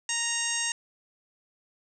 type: harmonic tone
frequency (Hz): 932.3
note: A#5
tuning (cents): 0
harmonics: 1 / 2 / 3 / 4 / 5 / 6 / 7 / 8 / 9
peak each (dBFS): -41 / -34 / -34 / -38 / -44 / -36 / -32 / -39 / -34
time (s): 0.09-0.72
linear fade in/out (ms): 2
effects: none